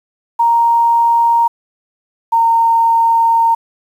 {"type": "tone pair in turn", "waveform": "sine", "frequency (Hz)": [932.3, 917.9], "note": ["A#5", "A#5"], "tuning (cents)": [0, -27], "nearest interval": "unison", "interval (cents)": 27, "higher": "first", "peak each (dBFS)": -8, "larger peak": "neither", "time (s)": [[0.39, 1.48], [2.32, 3.55]], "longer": "second", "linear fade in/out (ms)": 10, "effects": ["7-bit"]}